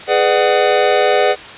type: chord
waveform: square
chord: G# half-diminished seventh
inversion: none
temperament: just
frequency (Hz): 415.3 / 498.4 / 598 / 747.5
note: G#4 / B4 / D5 / F#5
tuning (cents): 0 / +16 / +31 / +17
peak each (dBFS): -17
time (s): 0.07-1.36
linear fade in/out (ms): 50
effects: white hiss -32 dBFS RMS until 1.57 s + resampled to 8000 Hz

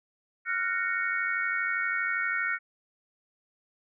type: chord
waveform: sine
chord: Gb major seventh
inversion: third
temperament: just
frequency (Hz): 1387.5 / 1480 / 1850 / 2220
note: F6 / Gb6 / Bb6 / Db7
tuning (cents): -12 / 0 / -14 / +2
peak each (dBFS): -32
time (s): 0.45-2.59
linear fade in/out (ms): 50
effects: none

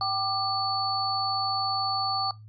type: tone cluster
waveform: sine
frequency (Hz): 775 / 1189 / 4460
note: G5 / D6 / C#8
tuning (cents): -20 / +21 / +10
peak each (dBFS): -29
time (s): 0.01-2.31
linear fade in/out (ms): 2
effects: noise-tail reverb RT60 0.2 s tail -20 dB re dry + added 107 Hz sine -44 dBFS peak until 2.48 s

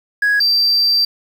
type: tone pair in turn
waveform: triangle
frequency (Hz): 1663 / 4689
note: G#6 / D8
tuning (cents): +2 / -4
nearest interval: octave + tritone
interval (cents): 1794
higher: second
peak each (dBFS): -9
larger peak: neither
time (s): 0.22-0.4 / 0.4-1.05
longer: second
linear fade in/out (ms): 5
effects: tanh soft clip ceiling -7 dBFS + 7-bit

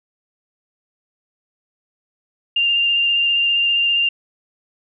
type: tone with vibrato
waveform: sine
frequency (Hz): 2794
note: F7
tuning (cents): 0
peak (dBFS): -14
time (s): 2.56-4.09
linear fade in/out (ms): 5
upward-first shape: sine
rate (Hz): 15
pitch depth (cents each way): 14
effects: none

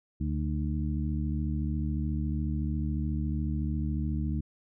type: harmonic tone with a mistuned harmonic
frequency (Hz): 74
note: D2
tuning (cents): +14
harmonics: 1 / 2 / 3 / 4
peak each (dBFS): -30 / -33 / -35 / -38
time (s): 0.2-4.41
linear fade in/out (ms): 10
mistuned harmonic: 4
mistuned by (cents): +52
effects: none

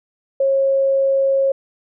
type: tone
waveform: sine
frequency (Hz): 543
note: C#5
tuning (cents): -36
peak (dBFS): -13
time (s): 0.4-1.52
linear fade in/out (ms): 5
effects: none

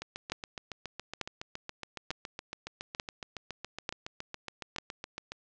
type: two click trains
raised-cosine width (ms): 0.2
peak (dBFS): -21 / -15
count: 39 / 6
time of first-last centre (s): 0.02-5.32 / 0.32-4.784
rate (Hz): 7.17 / 1.12
effects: low-pass 7000 Hz 12 dB/octave

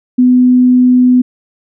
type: tone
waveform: sine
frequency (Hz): 250.5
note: B3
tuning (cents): +25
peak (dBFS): -4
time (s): 0.18-1.22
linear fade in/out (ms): 10
effects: none

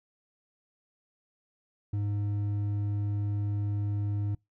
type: tone with hard clipping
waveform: sine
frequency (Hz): 102.6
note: G#2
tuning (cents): -21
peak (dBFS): -29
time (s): 1.93-4.35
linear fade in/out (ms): 5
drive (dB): 5
effects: noise-tail reverb RT60 0.2 s tail -26 dB re dry

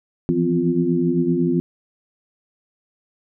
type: tone cluster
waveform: sine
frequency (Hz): 165.3 / 173.1 / 247.7 / 257.6 / 348.3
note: E3 / F3 / B3 / C4 / F4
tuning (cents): +5 / -15 / +5 / -27 / -5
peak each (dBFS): -24 / -23 / -28 / -21 / -21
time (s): 0.29-1.6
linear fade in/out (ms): 0
effects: none

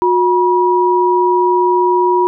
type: tone pair together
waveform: sine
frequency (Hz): 361.5 / 965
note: F#4 / B5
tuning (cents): -40 / -40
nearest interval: octave + perfect fourth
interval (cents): 1700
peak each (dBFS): -12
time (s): 0.02-2.27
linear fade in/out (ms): 0
effects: none

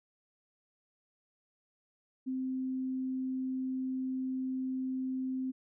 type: tone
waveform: sine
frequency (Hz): 260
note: C4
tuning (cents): -11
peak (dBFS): -32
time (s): 2.26-5.52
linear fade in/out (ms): 20
effects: none

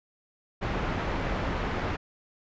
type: low-pass noise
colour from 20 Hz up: pink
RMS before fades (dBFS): -30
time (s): 0.61-1.97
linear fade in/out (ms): 20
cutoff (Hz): 2000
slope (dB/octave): 12
effects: resampled to 16000 Hz

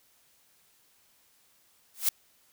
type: noise with exponential growth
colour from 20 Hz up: blue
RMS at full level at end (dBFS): -20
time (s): 1.94-2.09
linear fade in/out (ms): 5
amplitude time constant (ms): 32
effects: white hiss -65 dBFS RMS until 2.52 s

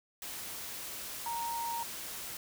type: tone in noise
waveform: sine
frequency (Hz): 932.3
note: A#5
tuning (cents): 0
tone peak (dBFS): -34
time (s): 1.26-1.83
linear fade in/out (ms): 2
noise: white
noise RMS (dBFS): -42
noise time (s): 0.22-2.37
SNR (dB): +5
effects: none

